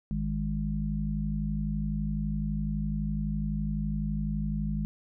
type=harmonic tone; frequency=51.91 Hz; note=G#1; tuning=in tune; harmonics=1 / 3 / 4; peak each=-32 / -32 / -32 dBFS; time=0.11-4.85 s; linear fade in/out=0 ms; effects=none